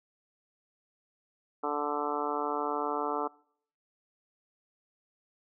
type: harmonic tone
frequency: 146.83 Hz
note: D3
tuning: in tune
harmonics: 2 / 3 / 4 / 5 / 6 / 7 / 8 / 9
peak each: -38 / -35 / -40 / -37 / -36 / -39 / -37 / -38 dBFS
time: 1.63-3.28 s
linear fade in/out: 10 ms
effects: noise-tail reverb RT60 0.6 s tail -24 dB re dry